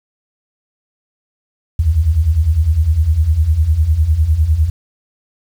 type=beating tone pair; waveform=sine; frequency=71.8 / 81.7 Hz; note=D2 / E2; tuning=-39 / -15 cents; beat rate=9.9 Hz; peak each=-16 / -11 dBFS; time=1.79-4.7 s; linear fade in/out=5 ms; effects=7-bit